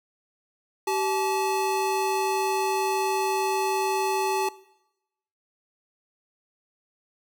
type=tone pair together; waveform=square; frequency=384.6 / 863.4 Hz; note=G4 / A5; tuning=-33 / -33 cents; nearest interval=octave + major second; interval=1400 cents; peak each=-27 dBFS; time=0.87-4.49 s; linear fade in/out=5 ms; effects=noise-tail reverb RT60 0.9 s tail -20 dB re dry